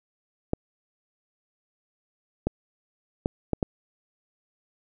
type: clicks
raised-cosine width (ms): 2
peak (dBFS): -10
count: 5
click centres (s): 0.534 / 2.47 / 3.259 / 3.533 / 3.628
effects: none